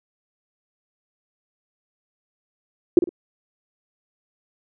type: tone with echo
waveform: sine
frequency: 349.2 Hz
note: F4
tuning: in tune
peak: -6 dBFS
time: 2.97-2.99 s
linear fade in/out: 2 ms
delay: 51 ms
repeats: 2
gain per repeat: -11 dB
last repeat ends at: 3.092 s
effects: none